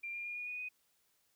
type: tone with pitch steps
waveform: sine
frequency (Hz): 2379 / 2401 / 2423 / 2446 / 2469 / 2492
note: D7 / D7 / D#7 / D#7 / D#7 / D#7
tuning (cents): +22 / +38 / -47 / -30 / -14 / +2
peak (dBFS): -39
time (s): 0.03-0.69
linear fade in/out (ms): 10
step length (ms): 110
effects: white hiss -75 dBFS RMS until 1.35 s